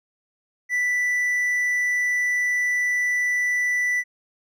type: tone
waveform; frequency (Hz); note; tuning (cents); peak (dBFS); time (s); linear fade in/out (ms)
triangle; 1975.5; B6; 0; -18; 0.69-4.04; 50
effects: none